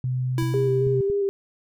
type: tone with pitch glide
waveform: sine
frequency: 127.3 to 128.63 Hz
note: C3 to C3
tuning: -47 to -29 cents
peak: -22 dBFS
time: 0.04-1.01 s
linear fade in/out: 2 ms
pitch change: +18 cents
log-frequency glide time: 0.25-0.59 s
type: tone with exponential decay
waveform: square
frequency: 329.6 Hz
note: E4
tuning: in tune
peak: -24 dBFS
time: 0.38-1.12 s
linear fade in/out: 1 ms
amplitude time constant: 160 ms
type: clicks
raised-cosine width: 5 ms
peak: -23 dBFS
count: 3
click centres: 0.425 / 0.87 / 1.1 s
type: tone with vibrato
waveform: sine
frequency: 398.8 Hz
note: G4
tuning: 30 cents sharp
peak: -20 dBFS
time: 0.54-1.29 s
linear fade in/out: 0 ms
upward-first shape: square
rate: 3.7 Hz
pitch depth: 19 cents each way
effects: none